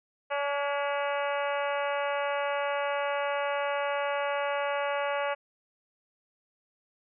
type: harmonic tone with a mistuned harmonic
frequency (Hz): 284.9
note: C#4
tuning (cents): +48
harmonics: 2 / 3 / 4 / 5 / 6 / 7 / 8 / 9 / 10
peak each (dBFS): -30 / -34 / -36 / -38 / -40 / -41 / -42 / -43 / -44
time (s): 0.3-5.35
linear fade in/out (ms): 20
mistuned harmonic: 6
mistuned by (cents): -44
effects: none